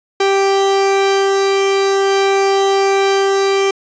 45% pulse tone pair together, 392 / 783.5 Hz, G4 / G5, 0 / -1 cents, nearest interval octave, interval 1199 cents, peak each -12 / -19 dBFS, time 0.2-3.71 s, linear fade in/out 5 ms, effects resampled to 16000 Hz + 8-bit

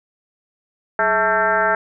sine tone with frequency modulation, 1114 Hz, C#6, 8 cents sharp, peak -14 dBFS, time 0.99-1.75 s, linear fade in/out 2 ms, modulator 231 Hz, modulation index 2.7, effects none

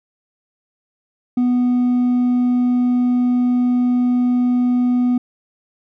sine tone with hard clipping, 246.9 Hz, B3, in tune, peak -14 dBFS, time 1.37-5.18 s, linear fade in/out 5 ms, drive 2 dB, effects none

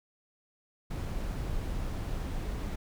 brown noise, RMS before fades -34 dBFS, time 0.9-2.76 s, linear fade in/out 10 ms, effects none

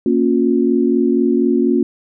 sine chord, Bb minor, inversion none, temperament equal with one note detuned, 233.1 / 277.2 / 357.2 Hz, Bb3 / Db4 / F4, 0 / 0 / +39 cents, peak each -16 dBFS, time 0.06-1.83 s, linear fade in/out 2 ms, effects none

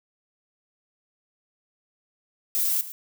violet noise with echo, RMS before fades -24 dBFS, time 2.55-2.81 s, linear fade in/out 0 ms, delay 110 ms, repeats 1, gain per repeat -14 dB, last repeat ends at 2.92 s, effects none

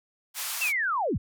white band-pass noise, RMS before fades -33 dBFS, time 0.34-0.73 s, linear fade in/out 50 ms, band 770 to 15000 Hz, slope 24 dB/octave
sine linear sweep, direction down, 2750 to 39.13 Hz, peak -24 dBFS, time 0.61-1.18 s, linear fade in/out 10 ms
effects none

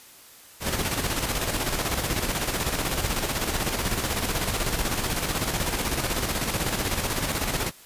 pink noise with tremolo, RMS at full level -25 dBFS, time 0.6-7.72 s, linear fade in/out 50 ms, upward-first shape square, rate 16 Hz, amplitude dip 45%, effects white hiss -49 dBFS RMS until 7.85 s + resampled to 32000 Hz

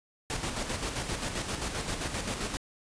pink noise with tremolo, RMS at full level -32 dBFS, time 0.3-2.57 s, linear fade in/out 0 ms, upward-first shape square, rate 7.6 Hz, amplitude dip 45%, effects resampled to 22050 Hz

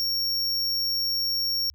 square tone, 5520 Hz, F8, 21 cents flat, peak -24 dBFS, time 0-1.7 s, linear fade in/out 0 ms, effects added 72 Hz sine -50 dBFS peak until 1.74 s

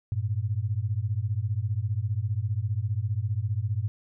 sine beating tone pair, 98.1 / 113.1 Hz, G2 / A2, +2 / +48 cents, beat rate 15 Hz, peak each -28 dBFS, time 0.12-3.88 s, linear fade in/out 0 ms, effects none

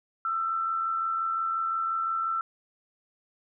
sine tone pair together, 1252 / 1337.7 Hz, D#6 / E6, +10 / +25 cents, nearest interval minor second, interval 115 cents, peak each -38 / -26 dBFS, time 0.25-2.41 s, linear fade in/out 2 ms, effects none

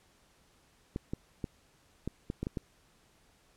clicks, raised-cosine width 3 ms, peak -21 dBFS, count 8, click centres 0.961 / 1.135 / 1.442 / 2.076 / 2.301 / 2.43 / 2.469 / 2.572 s, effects pink hiss -66 dBFS RMS until 3.56 s + low-pass 11000 Hz 12 dB/octave

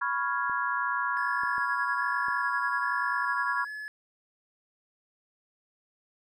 sine chord, C# dominant seventh, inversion third, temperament equal, 987.8 / 1108.7 / 1396.9 / 1661.2 Hz, B5 / C#6 / E#6 / G#6, 0 / 0 / 0 / 0 cents, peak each -32 dBFS, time 0.01-3.65 s, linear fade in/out 10 ms
clicks, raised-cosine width 2 ms, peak -35 dBFS, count 4, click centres 0.497 / 1.435 / 1.581 / 2.284 s
triangle tone with vibrato, 1691 Hz, G#6, 31 cents sharp, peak -34 dBFS, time 1.17-3.88 s, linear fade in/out 0 ms, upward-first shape square, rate 1.2 Hz, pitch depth 20 cents each way
effects none

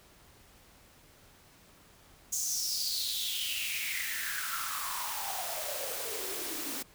white noise with high-pass filter sweep, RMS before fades -35 dBFS, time 2.32-6.83 s, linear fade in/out 10 ms, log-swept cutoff 6800 to 260 Hz, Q 6.2, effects pink hiss -59 dBFS RMS until 6.94 s

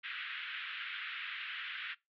pink band-pass noise, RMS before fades -42 dBFS, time 0.03-1.95 s, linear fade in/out 20 ms, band 1400 to 3400 Hz, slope 48 dB/octave, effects noise-tail reverb RT60 0.2 s tail -21 dB re dry + MP3 96 kbps

